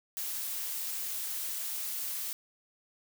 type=noise; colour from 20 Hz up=blue; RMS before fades=-36 dBFS; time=0.17-2.33 s; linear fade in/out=0 ms; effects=none